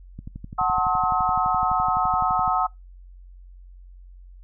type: click train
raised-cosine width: 5 ms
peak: -23 dBFS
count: 28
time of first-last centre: 0.19-2.478 s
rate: 11.8 Hz
type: chord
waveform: sine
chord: F# diminished seventh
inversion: none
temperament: just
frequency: 740 / 888 / 1065.6 / 1278.7 Hz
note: F#5 / A5 / C6 / Eb6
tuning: 0 / +16 / +31 / +47 cents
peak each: -23 / -27 / -27 / -23 dBFS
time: 0.58-2.67 s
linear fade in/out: 10 ms
effects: noise-tail reverb RT60 0.2 s tail -26 dB re dry + added 45 Hz sine -42 dBFS peak until 4.43 s